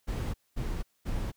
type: noise bursts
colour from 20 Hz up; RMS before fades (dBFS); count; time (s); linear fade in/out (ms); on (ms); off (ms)
brown; -32; 3; 0.07-1.32; 20; 270; 220
effects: white hiss -73 dBFS RMS until 1.36 s

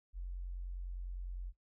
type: tone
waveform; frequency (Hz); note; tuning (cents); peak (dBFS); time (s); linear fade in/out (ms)
sine; 44.88; F1; +48; -39; 0.13-1.53; 50
effects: noise-tail reverb RT60 0.1 s tail -18 dB re dry

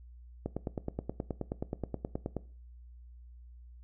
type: click train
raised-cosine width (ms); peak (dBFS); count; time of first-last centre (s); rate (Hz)
2; -20; 19; 0.46-2.367; 9.44
effects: noise-tail reverb RT60 0.4 s tail -19 dB re dry + added 60 Hz sine -49 dBFS peak until 3.83 s

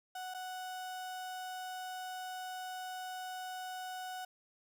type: tone with dropouts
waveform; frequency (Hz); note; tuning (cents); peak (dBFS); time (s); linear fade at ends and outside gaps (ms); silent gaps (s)
35% pulse; 740; F#5; 0; -39; 0.15-4.25; 5; 0.34-0.345
effects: none

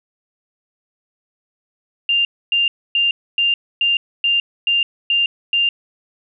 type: tone bursts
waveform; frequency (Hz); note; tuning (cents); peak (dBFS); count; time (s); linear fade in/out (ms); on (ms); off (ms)
sine; 2794; F7; 0; -13; 9; 2.09-5.69; 2; 160; 270
effects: none

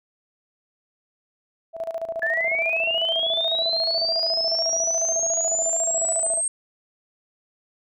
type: tone with tremolo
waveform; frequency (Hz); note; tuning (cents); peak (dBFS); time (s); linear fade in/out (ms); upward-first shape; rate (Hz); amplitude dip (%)
sine; 659.3; E5; 0; -24; 1.73-6.42; 50; square; 14; 75
type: linear sweep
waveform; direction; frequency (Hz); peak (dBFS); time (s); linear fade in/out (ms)
sine; up; 1700 to 8480; -21; 2.22-6.48; 2
effects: none

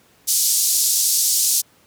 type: band-pass noise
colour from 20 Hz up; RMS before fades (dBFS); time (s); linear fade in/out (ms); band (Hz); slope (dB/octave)
pink; -18; 0.27-1.62; 20; 5100 to 14000; 24
effects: pink hiss -55 dBFS RMS until 1.86 s + high-pass 100 Hz 12 dB/octave

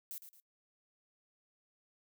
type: noise with echo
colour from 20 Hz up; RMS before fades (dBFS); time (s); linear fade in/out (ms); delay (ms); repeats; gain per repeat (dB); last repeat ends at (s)
violet; -44; 0.11-0.18; 0; 110; 2; -9; 0.4
effects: noise-tail reverb RT60 0.1 s tail -22 dB re dry

